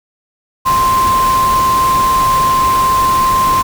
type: tone in noise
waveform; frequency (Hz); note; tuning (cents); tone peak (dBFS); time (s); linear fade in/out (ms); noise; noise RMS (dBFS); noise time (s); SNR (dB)
sine; 1046.5; C6; 0; -9; 0.65-3.63; 20; pink; -21; 0.65-3.63; +9
effects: none